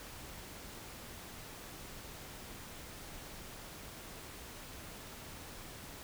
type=silence; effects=pink hiss -49 dBFS RMS until 6.03 s